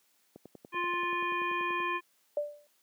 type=click train; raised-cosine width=2 ms; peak=-32 dBFS; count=16; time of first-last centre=0.36-1.802 s; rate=10.4 Hz
type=harmonic tone; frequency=350.1 Hz; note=F4; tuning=4 cents sharp; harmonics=1 / 3 / 5 / 7 / 9; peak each=-37 / -32 / -37 / -36 / -47 dBFS; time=0.72-2.01 s; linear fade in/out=50 ms
type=tone with exponential decay; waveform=sine; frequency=588 Hz; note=D5; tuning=2 cents sharp; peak=-25 dBFS; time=2.37-2.67 s; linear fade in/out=2 ms; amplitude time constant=65 ms
effects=white hiss -70 dBFS RMS until 2.82 s + high-pass 200 Hz 12 dB/octave